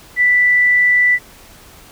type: tone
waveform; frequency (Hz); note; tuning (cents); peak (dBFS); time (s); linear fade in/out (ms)
sine; 1975.5; B6; 0; -9; 0.16-1.19; 50
effects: pink hiss -42 dBFS RMS until 1.91 s